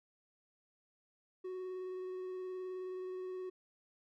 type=tone with vibrato; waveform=triangle; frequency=370 Hz; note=F#4; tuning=in tune; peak=-38 dBFS; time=1.44-3.5 s; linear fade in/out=10 ms; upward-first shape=triangle; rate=19 Hz; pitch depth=17 cents each way; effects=none